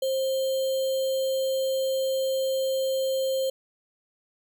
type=tone with sample-and-hold; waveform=sine; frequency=530 Hz; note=C5; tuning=22 cents sharp; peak=-23 dBFS; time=0.02-3.5 s; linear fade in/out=5 ms; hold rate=3675 Hz; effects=none